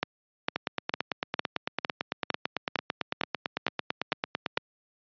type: two click trains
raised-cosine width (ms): 0.3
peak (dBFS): -9 / -11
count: 11 / 37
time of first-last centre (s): 0.03-4.575 / 0.56-4.573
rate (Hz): 2.2 / 8.97
effects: high-pass 150 Hz 12 dB/octave + resampled to 11025 Hz